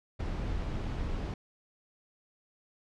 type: noise with ADSR envelope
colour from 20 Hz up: brown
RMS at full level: -31 dBFS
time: 0.19-1.34 s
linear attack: 16 ms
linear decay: 7 ms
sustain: -3 dB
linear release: 3 ms
effects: low-pass 5000 Hz 12 dB/octave